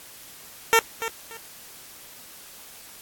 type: tone with echo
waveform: 10% pulse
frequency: 454.3 Hz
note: A#4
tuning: 45 cents flat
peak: -6 dBFS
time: 0.73-0.79 s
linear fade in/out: 0 ms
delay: 290 ms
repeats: 2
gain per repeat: -12 dB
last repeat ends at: 1.37 s
effects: white hiss -45 dBFS RMS until 3.01 s + AAC 64 kbps